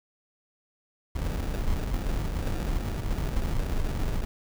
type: noise with sample-and-hold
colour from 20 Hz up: brown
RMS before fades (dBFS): -28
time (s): 1.15-4.25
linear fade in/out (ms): 5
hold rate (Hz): 1050
effects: none